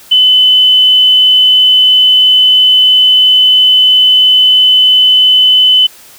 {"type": "tone", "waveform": "sine", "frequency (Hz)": 3021, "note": "F#7", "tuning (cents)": 35, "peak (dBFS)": -3, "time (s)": [0.11, 5.87], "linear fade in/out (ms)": 10, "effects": ["white hiss -37 dBFS RMS until 6.18 s"]}